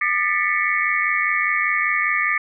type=tone cluster; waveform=sine; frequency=1207 / 1772 / 1976 / 2167 / 2252 Hz; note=D6 / A6 / B6 / C#7 / C#7; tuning=+47 / +12 / 0 / -40 / +27 cents; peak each=-24 dBFS; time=0.01-2.38 s; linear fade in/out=5 ms; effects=none